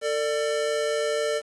square tone pair together, 449 / 593 Hz, A4 / D5, +35 / +17 cents, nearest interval perfect fourth, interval 482 cents, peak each -27 dBFS, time 0.01-1.42 s, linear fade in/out 50 ms, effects resampled to 22050 Hz + 8-bit

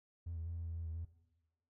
triangle tone with pitch steps, 84.9 / 81.2 / 84.6 / 83.9 / 82.6 / 83.1 / 80.4 / 83.6 Hz, F2 / E2 / E2 / E2 / E2 / E2 / E2 / E2, -48 / -26 / +45 / +31 / +4 / +15 / -43 / +25 cents, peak -37 dBFS, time 0.26-1.052 s, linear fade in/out 10 ms, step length 99 ms, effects noise-tail reverb RT60 1.0 s tail -17 dB re dry + tanh soft clip ceiling -36 dBFS

